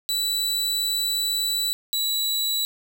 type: tone pair in turn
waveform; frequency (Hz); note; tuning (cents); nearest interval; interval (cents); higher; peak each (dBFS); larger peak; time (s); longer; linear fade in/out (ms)
sawtooth; 3951 / 3929; B7 / B7; 0 / -10; unison; 10; first; -19; neither; 0.09-1.73 / 1.93-2.65; first; 0
effects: none